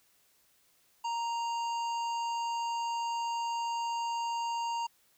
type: harmonic tone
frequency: 932.3 Hz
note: A#5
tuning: in tune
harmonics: 1 / 3 / 5 / 7 / 8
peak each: -31 / -43 / -48 / -51 / -53 dBFS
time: 1.04-4.87 s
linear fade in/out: 10 ms
effects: white hiss -68 dBFS RMS until 5.17 s